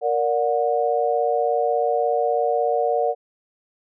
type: chord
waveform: sine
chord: Bb augmented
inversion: none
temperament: just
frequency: 466.2 / 582.7 / 728.4 Hz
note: Bb4 / D5 / F#5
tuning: 0 / -14 / -27 cents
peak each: -22 / -23 / -22 dBFS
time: 0.01-3.15 s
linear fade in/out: 50 ms
effects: none